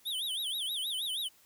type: tone with vibrato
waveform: square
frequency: 3400 Hz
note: G#7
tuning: 40 cents sharp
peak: -33 dBFS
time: 0.05-1.29 s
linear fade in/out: 20 ms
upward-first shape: sine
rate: 6.3 Hz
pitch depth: 220 cents each way
effects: white hiss -63 dBFS RMS until 1.45 s